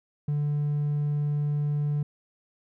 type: tone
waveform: triangle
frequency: 146.83 Hz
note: D3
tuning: in tune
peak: -21 dBFS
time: 0.28-2.03 s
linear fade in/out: 5 ms
effects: tanh soft clip ceiling -18 dBFS